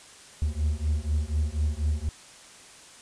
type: beating tone pair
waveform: triangle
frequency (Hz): 73.42 / 77.52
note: D2 / D#2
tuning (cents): 0 / -6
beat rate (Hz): 4.1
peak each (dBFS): -25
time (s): 0.42-2.09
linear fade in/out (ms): 0
effects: white hiss -49 dBFS RMS until 3.01 s + resampled to 22050 Hz